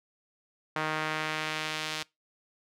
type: tone with band-pass filter sweep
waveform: sawtooth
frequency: 155.56 Hz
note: D#3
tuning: in tune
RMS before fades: -33 dBFS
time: 0.76-2.03 s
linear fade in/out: 2 ms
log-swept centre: 1400 to 3900 Hz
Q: 1
effects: noise-tail reverb RT60 0.2 s tail -23 dB re dry